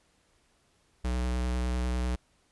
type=tone with vibrato; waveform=square; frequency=61.74 Hz; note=B1; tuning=in tune; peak=-28 dBFS; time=1.04-2.16 s; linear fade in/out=10 ms; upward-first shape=triangle; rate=10 Hz; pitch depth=18 cents each way; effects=pink hiss -68 dBFS RMS until 2.51 s + resampled to 24000 Hz